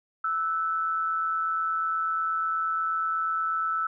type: tone pair together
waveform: sine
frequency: 1318.5 / 1486.8 Hz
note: E6 / F#6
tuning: 0 / +8 cents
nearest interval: major second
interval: 208 cents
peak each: -25 / -34 dBFS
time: 0.24-3.87 s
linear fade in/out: 5 ms
effects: none